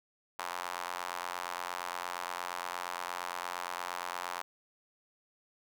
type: tone with high-pass filter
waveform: sawtooth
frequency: 88.6 Hz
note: F2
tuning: 25 cents sharp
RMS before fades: -39 dBFS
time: 0.39-4.42 s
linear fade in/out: 0 ms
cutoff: 970 Hz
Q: 2.2
effects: none